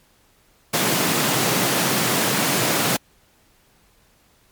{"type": "high-pass noise", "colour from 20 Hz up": "pink", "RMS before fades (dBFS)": -20, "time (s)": [0.73, 2.97], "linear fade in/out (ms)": 10, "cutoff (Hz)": 120, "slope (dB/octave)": 48, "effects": ["pink hiss -58 dBFS RMS until 4.51 s", "MP3 96 kbps"]}